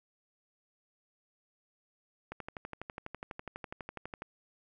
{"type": "click train", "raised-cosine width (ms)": 0.5, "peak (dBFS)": -25, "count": 24, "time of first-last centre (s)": [2.32, 4.221], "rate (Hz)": 12.1, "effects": []}